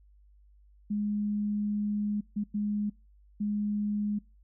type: tone bursts at uneven times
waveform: sine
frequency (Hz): 207.7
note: G#3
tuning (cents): 0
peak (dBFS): -27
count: 4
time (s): 0.9-2.21 / 2.36-2.44 / 2.54-2.9 / 3.4-4.19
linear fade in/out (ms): 10
effects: noise-tail reverb RT60 0.3 s tail -26 dB re dry + added 50 Hz sine -56 dBFS peak until 4.43 s